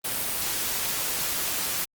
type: noise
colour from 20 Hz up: white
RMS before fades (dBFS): -28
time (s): 0.04-1.85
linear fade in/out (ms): 10
effects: Opus 32 kbps